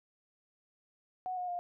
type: tone with pitch steps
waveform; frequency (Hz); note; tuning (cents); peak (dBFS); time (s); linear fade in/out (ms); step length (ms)
sine; 739 / 722.5 / 706.4; F#5 / F#5 / F5; -2 / -41 / +20; -34; 1.26-1.59; 0; 110
effects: none